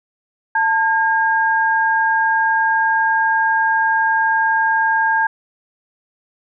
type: tone pair together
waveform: sine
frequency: 889.9 / 1618 Hz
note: A5 / G#6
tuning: +19 / -46 cents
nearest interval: minor seventh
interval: 1035 cents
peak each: -16 / -16 dBFS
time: 0.55-5.27 s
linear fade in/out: 5 ms
effects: none